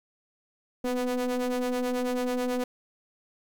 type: ring-modulated tone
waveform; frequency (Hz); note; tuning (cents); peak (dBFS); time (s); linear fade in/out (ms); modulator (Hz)
square; 123.47; B2; 0; -24; 0.84-2.64; 5; 375
effects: 10-bit